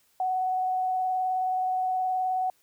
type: tone with vibrato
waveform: sine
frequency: 744 Hz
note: F#5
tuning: 9 cents sharp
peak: -24 dBFS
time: 0.2-2.5 s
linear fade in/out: 2 ms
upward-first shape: sine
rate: 19 Hz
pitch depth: 13 cents each way
effects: white hiss -66 dBFS RMS until 2.62 s